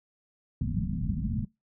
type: low-pass noise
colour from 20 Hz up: white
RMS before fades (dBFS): -30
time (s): 0.61-1.45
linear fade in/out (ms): 2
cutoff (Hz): 240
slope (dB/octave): 96
effects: noise-tail reverb RT60 0.2 s tail -22 dB re dry